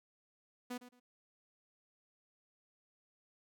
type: tone with echo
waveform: sawtooth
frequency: 246.9 Hz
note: B3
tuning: in tune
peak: -36 dBFS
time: 0.7-0.78 s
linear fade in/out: 10 ms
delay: 110 ms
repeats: 2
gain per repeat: -13 dB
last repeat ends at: 1 s
effects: none